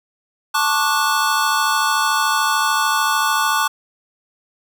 square chord, D major seventh, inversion second, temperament just, 881 / 1101.2 / 1174.7 / 1468.3 Hz, A5 / C#6 / D6 / F#6, +2 / -12 / 0 / -14 cents, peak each -22 dBFS, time 0.54-3.68 s, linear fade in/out 10 ms, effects none

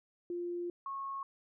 sine tone pair in turn, 349.2 / 1093.7 Hz, F4 / C#6, 0 / -24 cents, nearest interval octave + minor sixth, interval 1976 cents, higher second, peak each -35 / -37 dBFS, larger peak first, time 0.3-0.7 / 0.86-1.23 s, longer first, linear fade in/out 2 ms, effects none

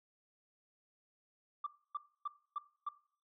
sine tone bursts, 1174.7 Hz, D6, in tune, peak -34 dBFS, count 5, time 1.64-2.89 s, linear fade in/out 5 ms, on 26 ms, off 280 ms, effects noise-tail reverb RT60 0.5 s tail -19 dB re dry + tanh soft clip ceiling -31 dBFS

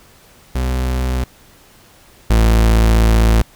40% pulse tone pair in turn, 63.3 / 55.71 Hz, B1 / A1, +43 / +22 cents, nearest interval major second, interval 221 cents, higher first, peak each -15 / -8 dBFS, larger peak second, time 0.55-1.24 / 2.3-3.42 s, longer second, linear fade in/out 5 ms, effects pink hiss -47 dBFS RMS until 3.55 s

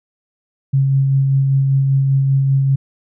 sine tone with tremolo, 136.1 Hz, C#3, 31 cents flat, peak -10 dBFS, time 0.73-2.76 s, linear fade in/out 10 ms, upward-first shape sine, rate 5.1 Hz, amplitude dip 25%, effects none

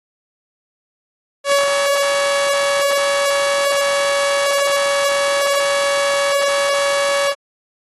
sawtooth tone with ADSR envelope, 563 Hz, C#5, 27 cents sharp, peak -7 dBFS, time 1.44-7.35 s, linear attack 83 ms, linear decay 150 ms, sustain -4 dB, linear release 52 ms, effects AAC 32 kbps

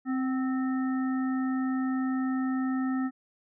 harmonic tone with a mistuned harmonic, 261.6 Hz, C4, in tune, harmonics 1 / 3 / 5 / 7, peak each -26 / -41 / -40 / -43 dBFS, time 0.05-3.11 s, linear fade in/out 50 ms, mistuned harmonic 3, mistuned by -45 cents, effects none

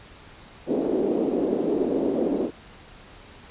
white band-pass noise, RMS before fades -24 dBFS, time 0.66-2.51 s, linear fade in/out 50 ms, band 250 to 440 Hz, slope 24 dB/octave, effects pink hiss -47 dBFS RMS until 3.5 s + resampled to 8000 Hz

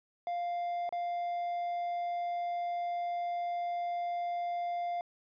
triangle tone with dropouts, 698.5 Hz, F5, in tune, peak -30 dBFS, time 0.27-5.01 s, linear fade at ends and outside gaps 1 ms, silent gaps 0.892-0.925 s, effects resampled to 11025 Hz

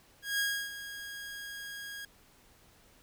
sawtooth tone with ADSR envelope, 1638 Hz, G#6, 24 cents flat, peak -24 dBFS, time 0.22-2.05 s, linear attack 170 ms, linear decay 310 ms, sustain -13 dB, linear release 3 ms, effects pink hiss -62 dBFS RMS until 3.02 s

